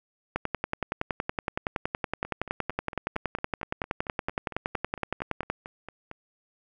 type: two click trains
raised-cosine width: 0.5 ms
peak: -12 / -24 dBFS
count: 56 / 18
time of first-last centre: 0.36-5.5 / 2.25-6.114 s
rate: 10.7 / 4.4 Hz
effects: none